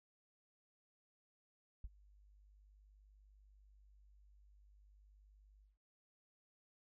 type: tone with ADSR envelope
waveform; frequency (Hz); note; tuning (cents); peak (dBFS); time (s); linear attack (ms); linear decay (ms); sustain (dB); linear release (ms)
sine; 50.2; G1; +42; -40; 1.84-5.78; 4; 33; -23; 160
effects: none